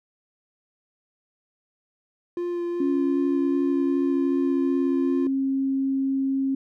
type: tone with vibrato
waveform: triangle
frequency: 348.1 Hz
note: F4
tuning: 6 cents flat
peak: -23 dBFS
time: 2.37-5.27 s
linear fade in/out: 2 ms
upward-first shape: sine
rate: 2.6 Hz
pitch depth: 12 cents each way
type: tone with pitch glide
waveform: sine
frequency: 277.2 to 269.6 Hz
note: C#4 to C#4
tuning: 0 to -48 cents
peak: -21 dBFS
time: 2.8-6.55 s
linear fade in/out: 5 ms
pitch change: -48 cents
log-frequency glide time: 3.56-5.04 s
effects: none